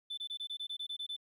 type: tone bursts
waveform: sine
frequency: 3520 Hz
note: A7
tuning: in tune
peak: -35 dBFS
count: 11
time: 0.1-1.165 s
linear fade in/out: 10 ms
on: 75 ms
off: 24 ms
effects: tanh soft clip ceiling -35 dBFS + 12-bit

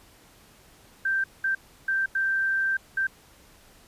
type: tone bursts at uneven times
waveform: sine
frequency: 1568 Hz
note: G6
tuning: in tune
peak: -22 dBFS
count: 5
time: 1.05-1.24 / 1.44-1.55 / 1.88-2.06 / 2.15-2.77 / 2.97-3.07 s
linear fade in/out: 5 ms
effects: pink hiss -55 dBFS RMS until 3.87 s + resampled to 32000 Hz

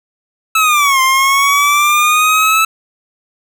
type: linear two-way sweep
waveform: 25% pulse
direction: down then up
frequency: 1314 to 1046.5 to 1314 Hz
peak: -5 dBFS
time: 0.55-2.65 s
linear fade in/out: 5 ms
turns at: 1.01 s
effects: none

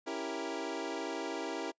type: chord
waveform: 25% pulse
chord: C# diminished seventh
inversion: none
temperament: equal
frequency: 277.2 / 329.6 / 392 / 466.2 Hz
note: C#4 / E4 / G4 / Bb4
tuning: 0 / 0 / 0 / 0 cents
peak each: -39 / -36 / -38 / -38 dBFS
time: 0.06-1.72 s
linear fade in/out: 20 ms
effects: noise-tail reverb RT60 0.1 s tail -25 dB re dry + resampled to 16000 Hz

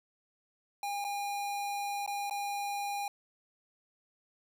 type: tone with dropouts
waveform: square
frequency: 810 Hz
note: G#5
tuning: 43 cents flat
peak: -34 dBFS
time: 0.83-3.08 s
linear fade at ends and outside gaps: 2 ms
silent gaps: 1.043-1.048 / 2.063-2.076 / 2.298-2.309 s
effects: 11-bit

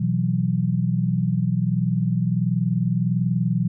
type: chord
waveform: sine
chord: B suspended fourth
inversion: none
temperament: equal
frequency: 123.47 / 164.81 / 185 Hz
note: B2 / E3 / F#3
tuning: 0 / 0 / 0 cents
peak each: -23 dBFS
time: 0-3.68 s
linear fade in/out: 10 ms
effects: none

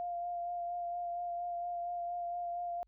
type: tone with vibrato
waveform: sine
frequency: 698.5 Hz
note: F5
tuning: in tune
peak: -35 dBFS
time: 0-2.83 s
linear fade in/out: 0 ms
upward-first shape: sine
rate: 4.3 Hz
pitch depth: 16 cents each way
effects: added 49 Hz sine -67 dBFS peak until 2.87 s

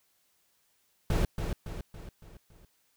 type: noise with echo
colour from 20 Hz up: brown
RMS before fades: -26 dBFS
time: 1.1-1.25 s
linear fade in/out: 2 ms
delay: 280 ms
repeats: 5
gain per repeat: -6 dB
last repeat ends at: 2.65 s
effects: white hiss -71 dBFS RMS until 2.96 s

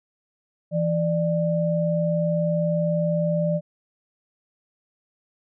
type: tone pair together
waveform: sine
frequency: 166.29 / 594 Hz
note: E3 / D5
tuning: +15 / +20 cents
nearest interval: octave + minor seventh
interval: 2205 cents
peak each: -22 / -23 dBFS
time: 0.71-3.61 s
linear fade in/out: 50 ms
effects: none

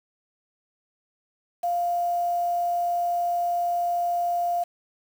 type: tone with quantisation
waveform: sine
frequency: 698.5 Hz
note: F5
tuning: in tune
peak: -22 dBFS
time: 1.63-4.64 s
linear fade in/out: 10 ms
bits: 7
effects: none

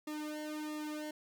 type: tone with flanger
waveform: sawtooth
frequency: 303.8 Hz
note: D#4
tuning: 41 cents flat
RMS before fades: -41 dBFS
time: 0.07-1.11 s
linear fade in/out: 5 ms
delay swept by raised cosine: 1.3 to 2.5 ms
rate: 1.5 Hz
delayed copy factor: -0.95
effects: 13-bit

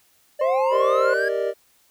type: linear sweep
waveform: triangle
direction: up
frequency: 577 to 1661.2 Hz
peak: -21 dBFS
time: 0.39-1.29 s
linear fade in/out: 10 ms
type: harmonic tone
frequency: 527 Hz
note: C5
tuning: 12 cents sharp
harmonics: 1 / 2 / 4 / 5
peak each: -19 / -27 / -41 / -45 dBFS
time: 0.41-1.14 s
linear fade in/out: 5 ms
type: chord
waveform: triangle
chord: Eb major seventh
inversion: first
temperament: equal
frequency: 392 / 466.2 / 587.3 / 622.3 Hz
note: G4 / Bb4 / D5 / Eb5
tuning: 0 / 0 / 0 / 0 cents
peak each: -25 / -24 / -24 / -27 dBFS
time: 0.7-1.54 s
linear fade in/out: 50 ms
effects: white hiss -60 dBFS RMS until 1.9 s

